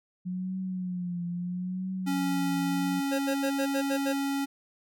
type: tone with vibrato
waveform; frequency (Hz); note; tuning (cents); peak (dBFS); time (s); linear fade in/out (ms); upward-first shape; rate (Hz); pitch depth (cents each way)
sine; 180.6; F#3; -42; -30; 0.25-3.01; 20; triangle; 0.75; 75
type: tone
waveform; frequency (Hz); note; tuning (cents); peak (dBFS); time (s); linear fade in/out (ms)
square; 277.2; C#4; 0; -28; 2.06-4.46; 20
type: tone bursts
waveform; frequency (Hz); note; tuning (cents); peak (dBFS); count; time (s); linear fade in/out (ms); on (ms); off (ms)
square; 543; C#5; -36; -29; 7; 3.11-4.134; 20; 82; 75
effects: none